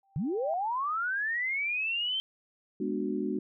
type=tone with exponential growth; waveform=sine; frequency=784 Hz; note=G5; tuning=in tune; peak=-30 dBFS; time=0.03-0.54 s; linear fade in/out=2 ms; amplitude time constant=110 ms
type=linear sweep; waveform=sine; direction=up; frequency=125 to 3136 Hz; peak=-28 dBFS; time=0.16-2.2 s; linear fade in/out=0 ms
type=chord; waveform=sine; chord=G# half-diminished seventh; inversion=none; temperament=equal with one note detuned; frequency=207.7 / 246.9 / 296.2 / 370 Hz; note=G#3 / B3 / D4 / F#4; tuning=0 / 0 / +15 / 0 cents; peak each=-34 / -35 / -34 / -34 dBFS; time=2.8-3.39 s; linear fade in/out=5 ms
effects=none